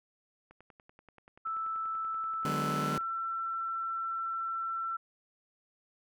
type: click train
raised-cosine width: 0.5 ms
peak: -40 dBFS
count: 27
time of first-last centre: 0.51-3.01 s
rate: 10.4 Hz
type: tone with pitch glide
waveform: sine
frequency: 1318.5 to 1343.1 Hz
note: E6 to E6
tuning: 0 to +32 cents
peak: -32 dBFS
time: 1.45-4.97 s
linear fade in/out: 10 ms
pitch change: +32 cents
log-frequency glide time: 2.78-2.93 s
type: chord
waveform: sawtooth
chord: G# half-diminished seventh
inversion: second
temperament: just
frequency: 149.51 / 186.89 / 207.7 / 249.2 Hz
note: D3 / F#3 / G#3 / B3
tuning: +31 / +18 / 0 / +16 cents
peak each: -31 / -35 / -34 / -35 dBFS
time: 2.45-2.98 s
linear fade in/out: 2 ms
effects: none